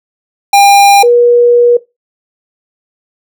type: tone pair in turn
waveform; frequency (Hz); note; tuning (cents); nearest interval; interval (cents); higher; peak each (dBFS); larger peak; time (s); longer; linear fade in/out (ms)
square / sine; 802 / 480.5; G5 / B4; +39 / -48; major sixth; 887; first; -3; neither; 0.53-1.03 / 1.03-1.77; second; 5
effects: noise-tail reverb RT60 0.2 s tail -18 dB re dry